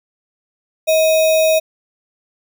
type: tone with sample-and-hold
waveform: sine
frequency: 635 Hz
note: D#5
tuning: 35 cents sharp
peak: -10 dBFS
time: 0.87-1.6 s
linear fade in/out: 20 ms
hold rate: 3150 Hz
effects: none